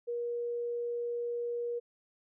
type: tone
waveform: sine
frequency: 476.3 Hz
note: A#4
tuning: 37 cents sharp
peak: -32 dBFS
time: 0.07-1.8 s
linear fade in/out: 20 ms
effects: none